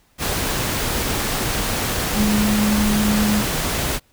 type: tone in noise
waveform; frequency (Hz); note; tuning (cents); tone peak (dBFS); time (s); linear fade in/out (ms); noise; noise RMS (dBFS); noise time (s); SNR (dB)
sine; 210; G#3; +19; -16; 2.14-3.44; 50; pink; -22; 0.18-4; +3
effects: pink hiss -59 dBFS RMS until 4.12 s